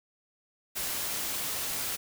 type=noise; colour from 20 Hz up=white; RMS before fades=-33 dBFS; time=0.75-1.97 s; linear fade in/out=20 ms; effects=none